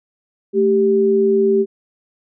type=tone pair together; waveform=sine; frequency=220 / 392 Hz; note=A3 / G4; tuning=0 / 0 cents; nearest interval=minor seventh; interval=1000 cents; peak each=-19 / -12 dBFS; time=0.53-1.66 s; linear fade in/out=50 ms; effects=none